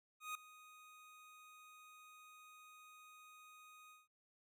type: tone with ADSR envelope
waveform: 25% pulse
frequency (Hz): 1245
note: D#6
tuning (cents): +1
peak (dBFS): -37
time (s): 0.2-4.08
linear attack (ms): 150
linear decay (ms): 3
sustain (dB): -18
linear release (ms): 170
effects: none